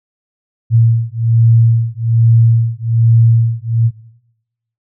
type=beating tone pair; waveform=sine; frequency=114.4 / 115.6 Hz; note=A#2 / A#2; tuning=-32 / -14 cents; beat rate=1.2 Hz; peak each=-11 dBFS; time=0.7-3.91 s; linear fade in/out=50 ms; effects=noise-tail reverb RT60 0.9 s tail -19 dB re dry